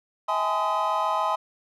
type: tone cluster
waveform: triangle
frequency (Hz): 643 / 811 / 858 / 1025 / 1257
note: E5 / G#5 / A5 / C6 / D#6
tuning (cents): -43 / -41 / -44 / -36 / +17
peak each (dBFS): -28 / -29 / -28 / -24 / -28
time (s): 0.28-1.36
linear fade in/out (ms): 10
effects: none